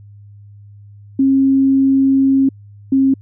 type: tone pair in turn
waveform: sine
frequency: 270 / 268.6 Hz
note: C#4 / C4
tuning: -45 / +46 cents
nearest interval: unison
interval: 9 cents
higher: first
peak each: -9 dBFS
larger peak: neither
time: 1.19-2.49 / 2.92-3.14 s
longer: first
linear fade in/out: 5 ms
effects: added 102 Hz sine -37 dBFS peak until 3.21 s